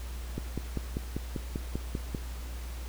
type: click train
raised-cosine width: 3 ms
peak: -19 dBFS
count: 10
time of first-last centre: 0.38-2.148 s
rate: 5.09 Hz
effects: added 60 Hz sine -36 dBFS peak until 2.88 s + pink hiss -48 dBFS RMS until 2.88 s